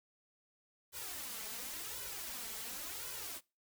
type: noise with flanger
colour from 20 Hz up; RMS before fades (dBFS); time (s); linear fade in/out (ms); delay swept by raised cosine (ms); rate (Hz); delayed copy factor
white; -44; 0.92-3.41; 50; 2 to 4.6; 0.92; +0.9
effects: noise-tail reverb RT60 0.3 s tail -24 dB re dry